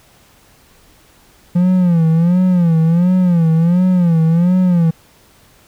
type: tone with vibrato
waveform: triangle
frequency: 172.5 Hz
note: F3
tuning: 21 cents flat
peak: -7 dBFS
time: 1.55-4.91 s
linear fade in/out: 10 ms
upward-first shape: sine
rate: 1.4 Hz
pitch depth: 120 cents each way
effects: pink hiss -49 dBFS RMS until 5.67 s